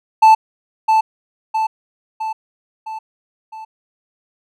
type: tone with echo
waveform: triangle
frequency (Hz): 879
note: A5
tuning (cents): -2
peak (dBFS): -3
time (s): 0.22-0.35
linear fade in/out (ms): 10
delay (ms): 660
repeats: 5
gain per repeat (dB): -5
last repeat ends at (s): 3.65
effects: none